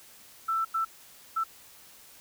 sine tone bursts at uneven times, 1329 Hz, E6, 14 cents sharp, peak -25 dBFS, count 3, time 0.48-0.65 / 0.74-0.85 / 1.36-1.44 s, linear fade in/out 10 ms, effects white hiss -53 dBFS RMS until 2.2 s

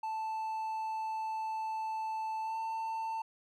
triangle tone with pitch glide, 880 to 893.8 Hz, A5 to A5, 0 to +27 cents, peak -32 dBFS, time 0.03-3.22 s, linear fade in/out 5 ms, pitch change +27 cents, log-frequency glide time 2.42-2.57 s, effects none

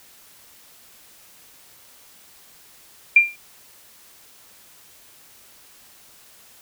sine tone with exponential decay, 2384 Hz, D7, 25 cents sharp, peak -5 dBFS, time 3.16-3.36 s, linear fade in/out 5 ms, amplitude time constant 42 ms, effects white hiss -50 dBFS RMS until 6.61 s

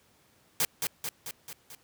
white noise with echo, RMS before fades -26 dBFS, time 0.6-0.65 s, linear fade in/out 2 ms, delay 220 ms, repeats 5, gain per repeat -4 dB, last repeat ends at 1.75 s, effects pink hiss -64 dBFS RMS until 1.83 s + high-pass 80 Hz 12 dB/octave

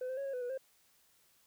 sine tone with pitch steps, 507 / 519 / 553 / 546 / 499.4 / 488.7 / 529 Hz, B4 / C5 / C#5 / C#5 / B4 / B4 / C5, +45 / -14 / -4 / -26 / +19 / -18 / +19 cents, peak -33 dBFS, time 0.01-0.577 s, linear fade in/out 5 ms, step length 81 ms, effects tanh soft clip ceiling -35 dBFS + white hiss -69 dBFS RMS until 1.46 s

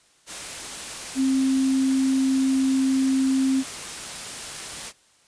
sine tone in noise, 265.5 Hz, C4, 25 cents sharp, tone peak -18 dBFS, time 1.15-3.64 s, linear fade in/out 50 ms, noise white, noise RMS -34 dBFS, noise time 0.26-4.93 s, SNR +13 dB, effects white hiss -59 dBFS RMS until 5.27 s + resampled to 22050 Hz

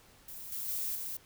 violet noise with level steps, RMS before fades -45 / -38 / -35 / -39 dBFS, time 0.28-1.17 s, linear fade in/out 5 ms, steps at 0.52 / 0.68 / 0.95 s, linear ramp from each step 2 ms, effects pink hiss -60 dBFS RMS until 1.25 s

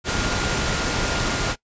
sine tone in noise, 1415 Hz, F6, 22 cents sharp, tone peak -32 dBFS, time 0.04-1.56 s, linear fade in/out 50 ms, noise pink, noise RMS -23 dBFS, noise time 0.04-1.56 s, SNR -12 dB, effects noise-tail reverb RT60 0.1 s tail -20 dB re dry + resampled to 16000 Hz

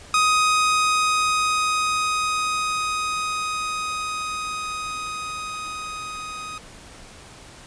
sawtooth tone with level ramp, 1252 Hz, D#6, 10 cents sharp, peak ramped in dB -12 to -28 dBFS, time 0.14-6.58 s, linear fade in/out 2 ms, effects pink hiss -44 dBFS RMS until 7.66 s + resampled to 22050 Hz

